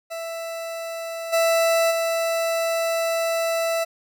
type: tone with level steps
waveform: 40% pulse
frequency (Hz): 662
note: E5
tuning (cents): +7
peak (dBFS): -28 / -16 / -20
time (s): 0.1-3.85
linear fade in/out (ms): 20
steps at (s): 1.32 / 1.9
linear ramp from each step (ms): 20
effects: none